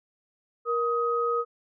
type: tone pair together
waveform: sine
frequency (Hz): 471.2 / 1258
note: A#4 / D#6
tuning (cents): +19 / +19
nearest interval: octave + perfect fourth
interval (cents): 1700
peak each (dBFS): -26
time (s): 0.65-1.45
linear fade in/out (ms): 50
effects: none